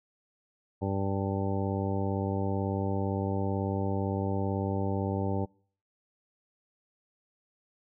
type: harmonic tone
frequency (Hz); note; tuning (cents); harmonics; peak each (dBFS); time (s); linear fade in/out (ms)
97.9; G2; -2; 1 / 2 / 3 / 4 / 5 / 6 / 8 / 9; -31 / -34 / -36 / -37 / -38 / -39 / -40 / -41; 0.81-5.46; 20
effects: noise-tail reverb RT60 0.5 s tail -26 dB re dry